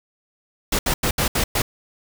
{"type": "noise bursts at uneven times", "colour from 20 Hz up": "pink", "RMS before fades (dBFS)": -20, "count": 6, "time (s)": [[0.72, 0.79], [0.86, 0.94], [1.03, 1.11], [1.18, 1.28], [1.35, 1.44], [1.55, 1.62]], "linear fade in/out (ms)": 5, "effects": []}